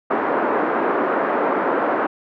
pink band-pass noise, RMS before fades -20 dBFS, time 0.1-2.07 s, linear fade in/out 10 ms, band 290 to 1500 Hz, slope 24 dB/octave, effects none

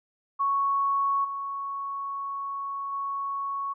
sine tone with level steps, 1109 Hz, C#6, in tune, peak -22 / -30 / -28 dBFS, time 0.39-3.74 s, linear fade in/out 20 ms, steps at 1.24 / 2.92 s, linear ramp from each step 10 ms, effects none

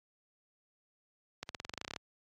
accelerating click train, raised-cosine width 0.2 ms, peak -21 dBFS, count 14, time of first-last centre 1.43-1.962 s, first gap 61 ms, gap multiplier 0.93, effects high-pass 60 Hz 12 dB/octave + AAC 48 kbps

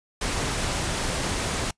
pink noise, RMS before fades -27 dBFS, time 0.21-1.71 s, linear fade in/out 5 ms, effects noise-tail reverb RT60 0.1 s tail -23 dB re dry + resampled to 22050 Hz

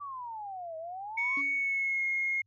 sine exponential two-way sweep, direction down then up, 1174.7 to 632 to 1133 Hz, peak -37 dBFS, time 0-1.42 s, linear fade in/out 20 ms, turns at 0.77 s
sine tone with pitch glide, 2225 to 2150 Hz, C#7 to C7, +6 to +47 cents, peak -27 dBFS, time 1.17-2.42 s, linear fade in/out 10 ms, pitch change -59 cents, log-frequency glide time 1.55-2.04 s
sine tone with exponential decay, 281.7 Hz, C#4, 28 cents sharp, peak -36 dBFS, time 1.37-1.74 s, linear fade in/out 2 ms, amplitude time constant 80 ms
effects tanh soft clip ceiling -20 dBFS + added 102 Hz sine -70 dBFS peak until 2.46 s

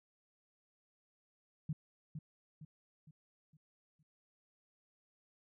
sine tone with echo, 153.8 Hz, D#3, 20 cents flat, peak -34 dBFS, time 1.69-1.73 s, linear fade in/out 5 ms, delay 460 ms, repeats 5, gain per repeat -7 dB, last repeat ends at 4.03 s, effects none

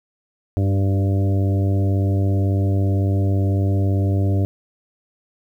harmonic tone with a mistuned harmonic, 98 Hz, G2, in tune, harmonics 1 / 2 / 3 / 4 / 5 / 6 / 7, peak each -16 / -28 / -26 / -31 / -36 / -33 / -37 dBFS, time 0.57-4.45 s, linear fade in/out 0 ms, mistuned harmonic 4, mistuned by -16 cents, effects 9-bit

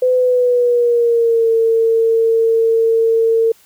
sine tone with pitch glide, 506 to 453.4 Hz, B4 to A#4, +42 to -48 cents, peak -10 dBFS, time 0.02-3.52 s, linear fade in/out 5 ms, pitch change -190 cents, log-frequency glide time 0.15-1.5 s, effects white hiss -50 dBFS RMS until 3.65 s

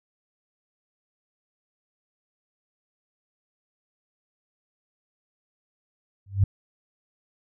sine tone with exponential growth, 98.2 Hz, G2, 4 cents sharp, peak -12 dBFS, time 6.26-6.44 s, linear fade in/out 5 ms, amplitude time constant 37 ms, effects none

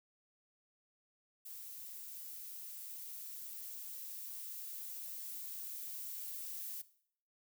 violet noise with level ramp, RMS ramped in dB -49 to -44 dBFS, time 1.45-6.82 s, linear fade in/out 10 ms, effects noise-tail reverb RT60 0.6 s tail -17 dB re dry

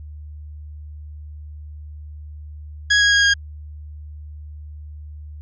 sawtooth tone with pitch steps, 1661.2 / 1649.7 / 1638.3 / 1627 Hz, G#6 / G#6 / G#6 / G#6, 0 / -12 / -24 / -36 cents, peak -9 dBFS, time 2.9-3.34 s, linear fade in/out 10 ms, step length 110 ms, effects added 75 Hz sine -33 dBFS peak until 5.41 s + resampled to 16000 Hz

